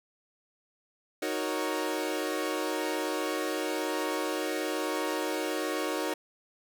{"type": "chord", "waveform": "sawtooth", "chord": "D# minor seventh", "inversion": "none", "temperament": "equal", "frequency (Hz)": [311.1, 370, 466.2, 554.4], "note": ["D#4", "F#4", "A#4", "C#5"], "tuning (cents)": [0, 0, 0, 0], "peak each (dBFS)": [-30, -31, -32, -32], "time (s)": [1.22, 6.14], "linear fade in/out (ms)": 5, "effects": []}